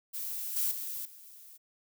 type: noise with level steps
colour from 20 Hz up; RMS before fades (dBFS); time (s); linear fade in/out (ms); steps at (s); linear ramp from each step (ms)
violet; -37 / -30 / -38 / -52; 0.13-1.58; 20; 0.56 / 0.71 / 1.05; 5
effects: none